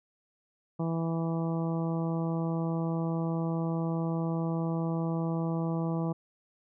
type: harmonic tone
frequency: 164.81 Hz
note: E3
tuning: in tune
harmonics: 1 / 2 / 3 / 4 / 5 / 6 / 7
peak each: -29 / -35 / -39 / -41 / -43 / -45 / -46 dBFS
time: 0.79-6.13 s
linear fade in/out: 10 ms
effects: none